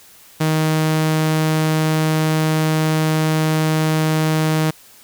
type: tone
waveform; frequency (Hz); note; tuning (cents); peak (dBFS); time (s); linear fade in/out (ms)
sawtooth; 156.9; D#3; +15; -11; 0.4-4.71; 10
effects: white hiss -46 dBFS RMS until 5.03 s